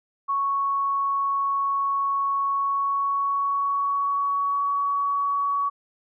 sine tone with pitch glide, 1108.7 to 1127.4 Hz, C#6 to C#6, 0 to +29 cents, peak -21 dBFS, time 0.28-5.7 s, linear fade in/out 20 ms, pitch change +29 cents, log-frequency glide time 2.48-4.69 s, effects none

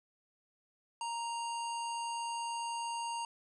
harmonic tone, 932.3 Hz, A#5, in tune, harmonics 1 / 3 / 5 / 7 / 9 / 10, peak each -36 / -45 / -50 / -52 / -50 / -56 dBFS, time 1.01-3.25 s, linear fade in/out 2 ms, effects none

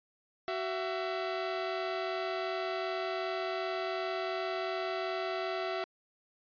sawtooth tone pair together, 375.8 / 668.9 Hz, F#4 / E5, +27 / +25 cents, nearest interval minor seventh, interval 998 cents, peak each -32 / -31 dBFS, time 0.48-5.84 s, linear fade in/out 0 ms, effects resampled to 11025 Hz

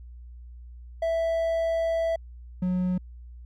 triangle tone pair in turn, 659.3 / 182.2 Hz, E5 / F#3, 0 / -26 cents, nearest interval octave + minor seventh, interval 2226 cents, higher first, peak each -21 dBFS, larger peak neither, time 1.02-2.16 / 2.62-2.98 s, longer first, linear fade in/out 5 ms, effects added 60 Hz sine -41 dBFS peak until 3.45 s

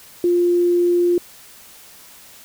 sine tone, 350.3 Hz, F4, 5 cents sharp, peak -13 dBFS, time 0.24-1.18 s, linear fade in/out 2 ms, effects white hiss -44 dBFS RMS until 2.44 s

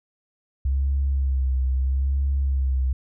sine tone with vibrato, 66.9 Hz, C2, 39 cents sharp, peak -18 dBFS, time 0.65-2.93 s, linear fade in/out 5 ms, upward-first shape sine, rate 0.77 Hz, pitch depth 52 cents each way, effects tanh soft clip ceiling -15 dBFS

